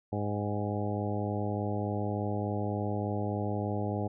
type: harmonic tone with a mistuned harmonic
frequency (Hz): 103.4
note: G#2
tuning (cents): -7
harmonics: 1 / 2 / 3 / 4 / 5 / 6 / 7 / 8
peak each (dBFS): -33 / -36 / -38 / -39 / -40 / -41 / -41 / -42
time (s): 0.12-4.08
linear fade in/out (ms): 10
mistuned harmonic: 7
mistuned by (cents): +44
effects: none